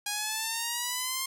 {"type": "exponential sweep", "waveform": "5% pulse", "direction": "up", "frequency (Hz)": [819, 1065], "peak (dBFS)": -18, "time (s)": [0.06, 1.26], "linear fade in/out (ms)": 5, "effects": []}